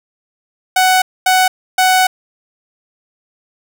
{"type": "tone bursts at uneven times", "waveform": "sawtooth", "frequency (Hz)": 745, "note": "F#5", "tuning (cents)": 12, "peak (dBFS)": -5, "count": 3, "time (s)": [[0.76, 1.02], [1.26, 1.48], [1.78, 2.07]], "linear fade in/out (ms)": 5, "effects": []}